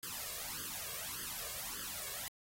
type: noise with flanger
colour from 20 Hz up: white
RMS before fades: -43 dBFS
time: 0.03-2.28 s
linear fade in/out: 0 ms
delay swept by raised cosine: 0.62 to 1.82 ms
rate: 1.7 Hz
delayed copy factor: +0.95
effects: AAC 48 kbps